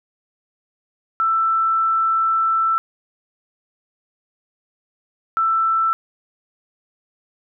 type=tone bursts at uneven times; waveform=sine; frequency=1329 Hz; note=E6; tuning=14 cents sharp; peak=-15 dBFS; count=2; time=1.2-2.78 / 5.37-5.93 s; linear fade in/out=0 ms; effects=none